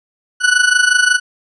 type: tone with amplitude modulation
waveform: 40% pulse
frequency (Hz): 1480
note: F#6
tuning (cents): 0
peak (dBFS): -6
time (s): 0.4-1.2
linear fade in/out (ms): 50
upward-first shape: sine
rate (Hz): 25.5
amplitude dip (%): 75
effects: resampled to 24000 Hz